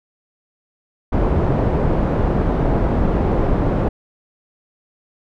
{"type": "low-pass noise", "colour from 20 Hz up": "pink", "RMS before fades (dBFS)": -17, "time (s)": [1.12, 3.89], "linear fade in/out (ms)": 10, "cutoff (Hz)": 710, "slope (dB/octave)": 12, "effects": []}